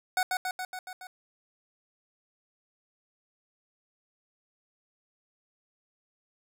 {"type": "tone with echo", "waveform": "25% pulse", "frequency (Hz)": 740, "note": "F#5", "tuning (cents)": 0, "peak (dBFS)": -20, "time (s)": [0.17, 0.23], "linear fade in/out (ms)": 2, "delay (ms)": 140, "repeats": 6, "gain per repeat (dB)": -3, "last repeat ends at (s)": 1.07, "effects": []}